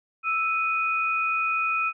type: tone pair together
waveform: sine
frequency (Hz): 1318.5 / 2486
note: E6 / D#7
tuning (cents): 0 / -2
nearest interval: major seventh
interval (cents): 1098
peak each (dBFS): -25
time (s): 0.23-1.93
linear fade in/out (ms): 50
effects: none